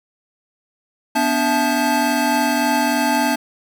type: tone cluster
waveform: square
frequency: 247 / 290.5 / 661 / 869 / 1588 Hz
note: B3 / D4 / E5 / A5 / G6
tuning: 0 / -19 / +5 / -22 / +22 cents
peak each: -22 / -23 / -25 / -21 / -27 dBFS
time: 1.15-3.36 s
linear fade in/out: 10 ms
effects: none